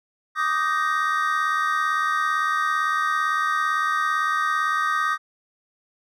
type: chord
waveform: triangle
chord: Eb major seventh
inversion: third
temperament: just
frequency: 1166.7 / 1244.5 / 1555.6 / 1866.8 Hz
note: D6 / Eb6 / G6 / Bb6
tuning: -12 / 0 / -14 / +2 cents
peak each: -26 / -21 / -26 / -26 dBFS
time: 0.35-5.18 s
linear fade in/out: 50 ms
effects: none